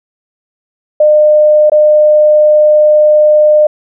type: tone with dropouts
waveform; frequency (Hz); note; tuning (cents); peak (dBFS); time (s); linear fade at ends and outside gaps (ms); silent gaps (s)
sine; 605; D#5; -49; -3; 1-3.67; 5; 1.698-1.718
effects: none